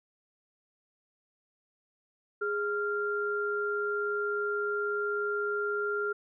sine tone pair together, 413.1 / 1390.5 Hz, G#4 / F6, -9 / -8 cents, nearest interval octave + major sixth, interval 2101 cents, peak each -31 / -31 dBFS, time 2.41-6.13 s, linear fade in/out 10 ms, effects none

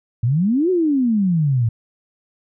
sine exponential two-way sweep, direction up then down, 109.6 to 379.2 to 109.6 Hz, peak -14 dBFS, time 0.23-1.69 s, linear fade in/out 5 ms, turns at 0.7 s, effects none

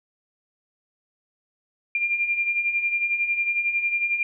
sine beating tone pair, 2386 / 2397 Hz, D7 / D7, +27 / +35 cents, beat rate 11 Hz, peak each -29 / -22 dBFS, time 1.95-4.23 s, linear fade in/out 2 ms, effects none

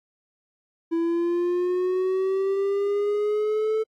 triangle linear sweep, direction up, 330.7 to 440 Hz, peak -19 dBFS, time 0.91-3.84 s, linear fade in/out 20 ms, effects AAC 48 kbps

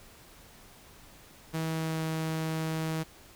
sawtooth tone with pitch glide, 160.9 to 159.7 Hz, E3 to D#3, -42 to +45 cents, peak -26 dBFS, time 1.53-3.04 s, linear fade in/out 20 ms, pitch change -13 cents, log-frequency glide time 1.73-2.03 s, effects pink hiss -54 dBFS RMS until 3.35 s

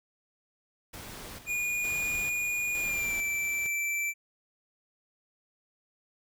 pink noise with tremolo, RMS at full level -43 dBFS, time 0.93-3.67 s, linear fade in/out 10 ms, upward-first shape square, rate 1.1 Hz, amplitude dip 60%
square tone with pitch glide, 2440 to 2334 Hz, D#7 to D7, -34 to -11 cents, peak -29 dBFS, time 1.46-4.14 s, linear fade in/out 50 ms, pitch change -77 cents, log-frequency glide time 2.78-3.16 s
effects none

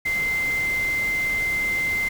sine tone in noise, 2080 Hz, C7, 11 cents flat, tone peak -21 dBFS, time 0.05-2.09 s, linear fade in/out 10 ms, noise pink, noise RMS -35 dBFS, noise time 0.05-2.09 s, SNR +11 dB, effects none

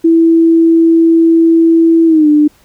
sine tone with pitch glide, 329.6 to 298.8 Hz, E4 to D4, 0 to +30 cents, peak -4 dBFS, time 0.04-2.48 s, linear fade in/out 10 ms, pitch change -170 cents, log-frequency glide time 2.06-2.28 s, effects pink hiss -49 dBFS RMS until 2.64 s

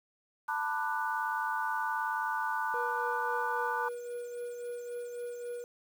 sine chord, B minor seventh, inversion third, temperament just, 889 / 987.8 / 1185.3 / 1481.6 Hz, A5 / B5 / D6 / F#6, +18 / 0 / +16 / +2 cents, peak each -34 / -37 / -38 / -35 dBFS, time 0.48-3.89 s, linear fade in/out 10 ms
triangle tone with tremolo, 482.6 Hz, B4, 40 cents flat, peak -33 dBFS, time 2.74-5.64 s, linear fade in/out 0 ms, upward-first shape triangle, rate 3.7 Hz, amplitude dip 45%
effects 9-bit

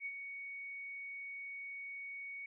sine tone with ADSR envelope, 2232 Hz, C#7, 11 cents sharp, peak -37 dBFS, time 0-2.46 s, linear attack 58 ms, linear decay 52 ms, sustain -6 dB, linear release 4 ms, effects none

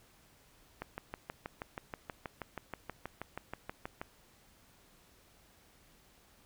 click train, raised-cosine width 0.5 ms, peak -24 dBFS, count 21, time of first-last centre 0.82-4.015 s, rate 6.26 Hz, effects pink hiss -64 dBFS RMS until 6.45 s

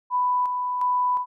sine tone with tremolo, 993 Hz, B5, 9 cents sharp, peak -19 dBFS, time 0.1-1.26 s, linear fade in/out 50 ms, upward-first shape square, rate 1.4 Hz, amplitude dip 40%, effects none

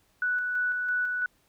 sine tone with tremolo, 1480 Hz, F#6, in tune, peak -24 dBFS, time 0.22-1.26 s, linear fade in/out 2 ms, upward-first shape square, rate 3 Hz, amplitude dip 30%, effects pink hiss -67 dBFS RMS until 1.48 s

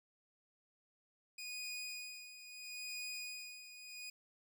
20% pulse tone with tremolo, 2476 Hz, D#7, 9 cents flat, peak -37 dBFS, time 1.38-4.1 s, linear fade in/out 5 ms, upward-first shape sine, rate 0.75 Hz, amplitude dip 70%, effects none

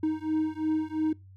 triangle beating tone pair, 311.1 / 314 Hz, D#4 / D#4, 0 / +16 cents, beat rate 2.9 Hz, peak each -27 dBFS, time 0.03-1.13 s, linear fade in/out 5 ms, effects noise-tail reverb RT60 0.2 s tail -22 dB re dry + added 95 Hz sine -48 dBFS peak until 1.36 s

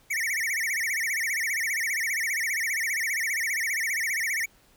square tone with vibrato, 2029 Hz, B6, 46 cents sharp, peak -26 dBFS, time 0.1-4.46 s, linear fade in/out 10 ms, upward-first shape sine, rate 15 Hz, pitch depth 220 cents each way, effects pink hiss -60 dBFS RMS until 4.76 s

